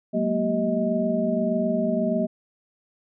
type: tone cluster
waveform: sine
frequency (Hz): 185.3 / 211.9 / 233.5 / 387.9 / 629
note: F#3 / G#3 / A#3 / G4 / D#5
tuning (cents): +3 / +35 / +3 / -18 / +19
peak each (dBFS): -28 / -30 / -25 / -31 / -25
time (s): 0.13-2.27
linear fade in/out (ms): 20
effects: none